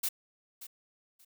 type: noise with echo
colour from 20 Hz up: blue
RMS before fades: -31 dBFS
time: 0.03-0.09 s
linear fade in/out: 10 ms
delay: 580 ms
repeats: 2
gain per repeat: -14 dB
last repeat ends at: 1.25 s
effects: none